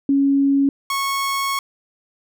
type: tone pair in turn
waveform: sine / sawtooth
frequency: 277.2 / 1100.8 Hz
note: C#4 / C#6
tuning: 0 / -12 cents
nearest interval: 2 octaves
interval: 2388 cents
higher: second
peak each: -13 / -16 dBFS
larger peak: first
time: 0.09-0.69 / 0.9-1.59 s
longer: second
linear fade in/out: 2 ms
effects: none